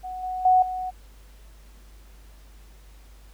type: tone with level steps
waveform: sine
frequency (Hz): 740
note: F#5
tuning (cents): 0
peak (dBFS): -31 / -27 / -14 / -27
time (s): 0.03-0.91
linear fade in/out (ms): 20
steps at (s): 0.23 / 0.45 / 0.62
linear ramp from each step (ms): 5
effects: added 50 Hz sine -46 dBFS peak until 3.33 s + pink hiss -57 dBFS RMS until 3.33 s